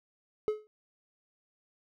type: tone with exponential decay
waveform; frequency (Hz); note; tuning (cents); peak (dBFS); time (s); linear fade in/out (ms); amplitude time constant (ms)
triangle; 426.7; G#4; +47; -21; 0.48-0.67; 0; 40
effects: none